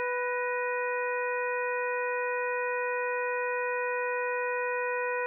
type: harmonic tone with a mistuned harmonic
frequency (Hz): 493.4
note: B4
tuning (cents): -2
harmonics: 1 / 2 / 3 / 4 / 5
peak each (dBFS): -31 / -34 / -36 / -37 / -38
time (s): 0-5.26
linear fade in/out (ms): 0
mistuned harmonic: 4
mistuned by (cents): -77
effects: none

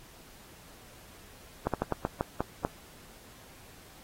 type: slowing click train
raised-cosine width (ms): 1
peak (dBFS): -13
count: 8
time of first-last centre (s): 1.67-2.649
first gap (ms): 67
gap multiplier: 1.24
effects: pink hiss -54 dBFS RMS until 4.03 s + AAC 48 kbps

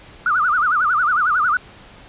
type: tone with vibrato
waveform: sine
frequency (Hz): 1328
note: E6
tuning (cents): +12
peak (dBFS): -14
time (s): 0.26-1.57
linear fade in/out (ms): 2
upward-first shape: sine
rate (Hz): 11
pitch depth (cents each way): 210
effects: pink hiss -43 dBFS RMS until 2.08 s + resampled to 8000 Hz

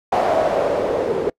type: noise with low-pass filter sweep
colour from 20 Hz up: blue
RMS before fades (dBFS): -19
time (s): 0.12-1.3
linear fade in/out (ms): 5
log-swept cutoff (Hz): 710 to 430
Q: 4.5
effects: noise-tail reverb RT60 0.1 s tail -25 dB re dry

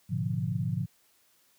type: chord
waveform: sine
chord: G# diminished seventh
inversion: none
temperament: equal with one note detuned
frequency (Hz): 106.31 / 123.47 / 146.83 / 174.61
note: G#2 / B2 / D3 / F3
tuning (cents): +41 / 0 / 0 / 0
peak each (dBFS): -33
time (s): 0.09-0.86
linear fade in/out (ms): 20
effects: white hiss -66 dBFS RMS until 1.58 s + high-pass 60 Hz 12 dB/octave

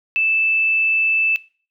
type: tone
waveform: sine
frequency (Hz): 2636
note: E7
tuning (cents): -1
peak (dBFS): -15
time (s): 0.16-1.36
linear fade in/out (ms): 0
effects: noise-tail reverb RT60 0.4 s tail -20 dB re dry

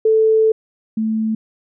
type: tone pair in turn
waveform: sine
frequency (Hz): 440 / 220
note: A4 / A3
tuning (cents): 0 / 0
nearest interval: octave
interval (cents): 1200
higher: first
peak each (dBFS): -10 / -16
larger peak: first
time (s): 0.05-0.52 / 0.97-1.35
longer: first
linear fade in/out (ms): 5
effects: none

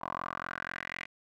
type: tone with band-pass filter sweep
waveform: 10% pulse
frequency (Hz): 44.05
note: F1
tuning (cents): +16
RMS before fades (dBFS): -39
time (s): 0.01-1.06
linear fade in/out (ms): 10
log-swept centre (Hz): 960 to 2200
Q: 4.3
effects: none

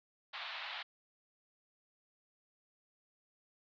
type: band-pass noise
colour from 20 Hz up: white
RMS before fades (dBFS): -44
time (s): 0.33-0.83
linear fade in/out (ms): 10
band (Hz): 660 to 4000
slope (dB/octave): 48
effects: none

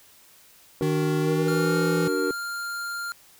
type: chord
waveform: triangle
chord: D augmented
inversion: none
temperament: equal with one note detuned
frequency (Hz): 293.7 / 375.8 / 466.2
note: D4 / F#4 / A#4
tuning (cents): 0 / +27 / 0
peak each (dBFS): -26 / -25 / -25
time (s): 0.81-2.31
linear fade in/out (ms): 0
type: tone with pitch glide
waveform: square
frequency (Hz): 155.56 to 167.69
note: D#3 to E3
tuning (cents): 0 to +30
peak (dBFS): -25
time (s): 0.82-2.08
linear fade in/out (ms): 5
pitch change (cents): +130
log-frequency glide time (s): 1.2-1.76
type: tone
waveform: square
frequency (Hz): 1396.9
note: F6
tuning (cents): 0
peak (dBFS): -30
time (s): 1.48-3.12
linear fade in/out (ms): 0
effects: white hiss -54 dBFS RMS until 3.39 s

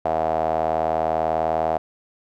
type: tone with band-pass filter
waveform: sawtooth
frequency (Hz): 80.1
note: E2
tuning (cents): -49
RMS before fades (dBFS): -22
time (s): 0.05-1.78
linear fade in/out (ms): 5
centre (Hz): 690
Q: 6.3
effects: none

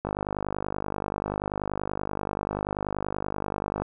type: click train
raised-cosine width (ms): 1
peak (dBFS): -14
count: 191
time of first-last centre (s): 0.05-3.82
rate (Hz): 50.4
effects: none

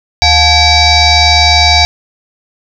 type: tone with frequency modulation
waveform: sine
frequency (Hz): 2290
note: D7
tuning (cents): -44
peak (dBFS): -4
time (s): 0.22-1.85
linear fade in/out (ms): 0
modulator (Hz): 789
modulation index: 3.8
effects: none

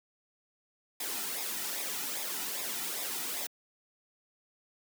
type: noise with flanger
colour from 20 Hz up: white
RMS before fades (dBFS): -36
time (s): 1-3.47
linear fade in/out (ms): 5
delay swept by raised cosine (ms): 0.67 to 1.87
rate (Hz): 2.5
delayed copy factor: -0.6
effects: high-pass 200 Hz 12 dB/octave

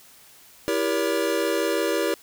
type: chord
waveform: square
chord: E diminished seventh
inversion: none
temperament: just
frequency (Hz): 329.6 / 395.6 / 474.7 / 569.6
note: E4 / G4 / Bb4 / Db5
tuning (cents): 0 / +16 / +31 / +47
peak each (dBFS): -28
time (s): 0.68-2.14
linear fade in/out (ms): 0
effects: white hiss -51 dBFS RMS until 2.22 s

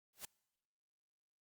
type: noise with exponential growth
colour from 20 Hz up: white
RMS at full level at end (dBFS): -42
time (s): 0.13-0.25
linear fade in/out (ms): 1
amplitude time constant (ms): 24
effects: noise-tail reverb RT60 1.0 s tail -25 dB re dry + Opus 48 kbps

